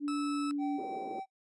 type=tone with pitch glide; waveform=sine; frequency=289.9 to 287.9 Hz; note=D4 to D4; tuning=-22 to -34 cents; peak=-30 dBFS; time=0-0.81 s; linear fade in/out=50 ms; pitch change=-12 cents; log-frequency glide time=0.14-0.44 s
type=tone; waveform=40% pulse; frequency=1306 Hz; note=E6; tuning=17 cents flat; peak=-37 dBFS; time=0.08-0.51 s; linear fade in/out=0 ms
type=tone with tremolo; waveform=triangle; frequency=771 Hz; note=G5; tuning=29 cents flat; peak=-34 dBFS; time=0.58-1.26 s; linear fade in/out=50 ms; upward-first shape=triangle; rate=3.5 Hz; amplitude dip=30%
type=band-pass noise; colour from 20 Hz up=pink; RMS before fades=-42 dBFS; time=0.78-1.2 s; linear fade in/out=5 ms; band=300 to 510 Hz; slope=24 dB/octave
effects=noise-tail reverb RT60 0.1 s tail -21 dB re dry + resampled to 24000 Hz